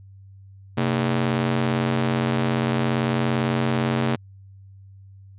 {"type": "ring-modulated tone", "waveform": "sawtooth", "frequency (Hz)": 178.1, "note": "F3", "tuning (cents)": 34, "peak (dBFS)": -13, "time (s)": [0.77, 4.16], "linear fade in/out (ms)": 10, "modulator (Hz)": 48.8, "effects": ["added 97 Hz sine -43 dBFS peak until 5.38 s", "resampled to 8000 Hz"]}